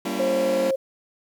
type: chord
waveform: sawtooth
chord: G diminished seventh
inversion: none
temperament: just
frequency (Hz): 196 / 235.2 / 282.2 / 338.7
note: G3 / Bb3 / Db4 / Fb4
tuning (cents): 0 / +16 / +31 / +47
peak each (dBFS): -27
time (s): 0.05-0.71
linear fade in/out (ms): 5
type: tone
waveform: sine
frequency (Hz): 534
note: C5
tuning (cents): +35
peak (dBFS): -20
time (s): 0.19-0.76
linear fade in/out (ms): 10
effects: 9-bit